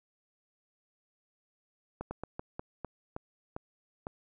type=slowing click train; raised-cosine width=1 ms; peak=-23 dBFS; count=9; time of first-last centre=2.01-4.069 s; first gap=100 ms; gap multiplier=1.26; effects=none